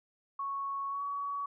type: tone with pitch glide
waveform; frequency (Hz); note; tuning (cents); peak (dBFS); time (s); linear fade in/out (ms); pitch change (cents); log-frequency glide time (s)
sine; 1107 to 1129.6; C#6 to C#6; -3 to +32; -33; 0.39-1.46; 5; +35; 0.89-1.01
effects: none